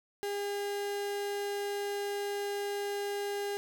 35% pulse tone, 405.1 Hz, G#4, 43 cents flat, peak -31 dBFS, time 0.23-3.57 s, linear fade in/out 0 ms, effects none

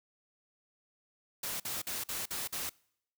white noise bursts, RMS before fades -37 dBFS, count 6, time 1.43-2.695 s, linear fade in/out 5 ms, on 170 ms, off 49 ms, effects noise-tail reverb RT60 0.7 s tail -25 dB re dry

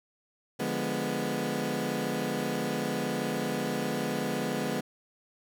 20% pulse chord, D diminished seventh, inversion none, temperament equal, 146.83 / 174.61 / 207.7 / 246.9 Hz, D3 / F3 / Ab3 / Cb4, 0 / 0 / 0 / 0 cents, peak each -32 / -32 / -29 / -28 dBFS, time 0.59-4.81 s, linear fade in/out 10 ms, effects none

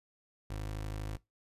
25% pulse tone, 52.4 Hz, G#1, 16 cents sharp, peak -33 dBFS, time 0.5-1.17 s, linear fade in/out 5 ms, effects noise-tail reverb RT60 0.2 s tail -21 dB re dry + resampled to 32000 Hz

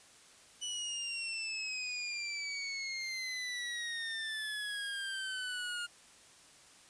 25% pulse exponential sweep, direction down, 2976 to 1415 Hz, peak -33 dBFS, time 0.61-5.87 s, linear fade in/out 20 ms, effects white hiss -59 dBFS RMS until 6.89 s + resampled to 22050 Hz

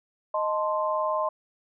sine chord, A diminished, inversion second, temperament equal, 622.3 / 880 / 1046.5 Hz, Eb5 / A5 / C6, 0 / 0 / 0 cents, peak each -27 / -32 / -27 dBFS, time 0.34-1.29 s, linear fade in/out 5 ms, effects none

